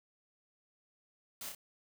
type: noise with echo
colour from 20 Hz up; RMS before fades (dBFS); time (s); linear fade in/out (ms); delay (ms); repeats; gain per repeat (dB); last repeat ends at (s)
white; -44; 1.41-1.49; 2; 30; 2; -3; 1.55
effects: none